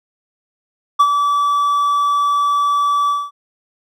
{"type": "tone with ADSR envelope", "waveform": "triangle", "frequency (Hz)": 1153, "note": "D6", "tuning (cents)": -32, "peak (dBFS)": -4, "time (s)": [0.99, 3.31], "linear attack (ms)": 14, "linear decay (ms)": 57, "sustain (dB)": -7, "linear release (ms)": 220, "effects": []}